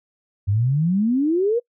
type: exponential sweep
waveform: sine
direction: up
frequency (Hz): 94.9 to 493.9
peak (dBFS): -16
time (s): 0.47-1.6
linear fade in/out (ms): 20
effects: noise-tail reverb RT60 0.1 s tail -26 dB re dry